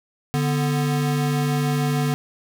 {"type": "tone pair together", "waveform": "square", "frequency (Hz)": [146.81, 246.9], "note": ["D3", "B3"], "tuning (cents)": [0, 0], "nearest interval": "major sixth", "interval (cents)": 900, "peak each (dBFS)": [-21, -26], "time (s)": [0.34, 2.14], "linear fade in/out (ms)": 0, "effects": []}